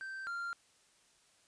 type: tone pair in turn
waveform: triangle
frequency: 1559 / 1388.9 Hz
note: G6 / F6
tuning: -10 / -10 cents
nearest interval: major second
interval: 200 cents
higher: first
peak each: -39 / -35 dBFS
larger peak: second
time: 0.01-0.27 / 0.27-0.53 s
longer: neither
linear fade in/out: 0 ms
effects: white hiss -68 dBFS RMS until 1.47 s + resampled to 22050 Hz